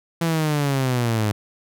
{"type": "linear sweep", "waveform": "sawtooth", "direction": "down", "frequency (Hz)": [168.7, 102.4], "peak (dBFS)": -15, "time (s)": [0.21, 1.32], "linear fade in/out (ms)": 5, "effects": []}